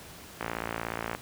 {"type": "click train", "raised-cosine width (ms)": 0.5, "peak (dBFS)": -16, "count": 43, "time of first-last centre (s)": [0.41, 1.149], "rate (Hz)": 56.8, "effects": ["pink hiss -47 dBFS RMS until 1.21 s", "high-pass 60 Hz 12 dB/octave"]}